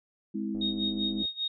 sine chord, Ab augmented, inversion none, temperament just, 207.7 / 259.6 / 324.5 Hz, Ab3 / C4 / E4, 0 / -13 / -27 cents, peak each -32 / -37 / -35 dBFS, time 0.34-1.23 s, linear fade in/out 10 ms
click train, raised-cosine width 2 ms, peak -34 dBFS, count 72, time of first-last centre 0.55-1.253 s, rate 101 Hz
sine tone with tremolo, 3729 Hz, A#7, in tune, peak -27 dBFS, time 0.61-1.48 s, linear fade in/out 5 ms, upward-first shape sine, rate 5.1 Hz, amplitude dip 90%
effects none

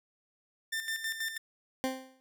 sawtooth tone with tremolo, 1793 Hz, A6, 32 cents sharp, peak -28 dBFS, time 0.72-1.38 s, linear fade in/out 10 ms, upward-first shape square, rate 6.2 Hz, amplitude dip 60%
20% pulse tone with exponential decay, 261.6 Hz, C4, in tune, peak -22 dBFS, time 1.84-2.2 s, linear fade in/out 0 ms, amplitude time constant 78 ms
effects none

